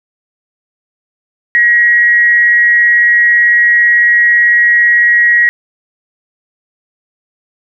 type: tone with frequency modulation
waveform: sine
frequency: 1903 Hz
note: A#6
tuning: 35 cents sharp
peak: -5 dBFS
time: 1.55-5.49 s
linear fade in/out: 0 ms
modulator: 224 Hz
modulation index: 0.27
effects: none